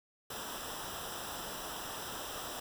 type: noise with comb filter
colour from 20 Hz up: pink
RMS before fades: -42 dBFS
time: 0.3-2.6 s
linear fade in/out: 5 ms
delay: 0.45 ms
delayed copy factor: -0.75
effects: none